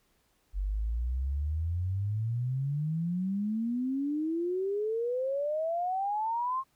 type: exponential sweep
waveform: sine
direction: up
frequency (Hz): 46.25 to 1078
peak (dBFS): -28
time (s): 0.53-6.64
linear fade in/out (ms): 50
effects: pink hiss -71 dBFS RMS until 6.75 s